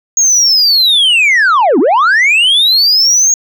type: linear two-way sweep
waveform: sine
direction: down then up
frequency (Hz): 6645 to 233.1 to 6645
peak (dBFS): -3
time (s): 0.17-3.34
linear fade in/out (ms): 2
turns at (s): 1.79
effects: tanh soft clip ceiling -5 dBFS